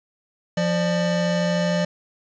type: tone pair together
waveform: square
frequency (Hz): 174.61 / 596.9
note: F3 / D5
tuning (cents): 0 / +28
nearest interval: octave + major sixth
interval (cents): 2128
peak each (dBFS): -22 / -24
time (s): 0.57-1.85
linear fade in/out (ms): 5
effects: resampled to 16000 Hz + 8-bit